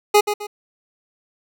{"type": "tone with echo", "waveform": "25% pulse", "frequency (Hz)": 415.3, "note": "G#4", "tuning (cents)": 0, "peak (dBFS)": -6, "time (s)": [0.14, 0.21], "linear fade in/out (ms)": 10, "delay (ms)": 130, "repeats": 2, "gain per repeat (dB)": -9, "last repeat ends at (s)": 0.47, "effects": []}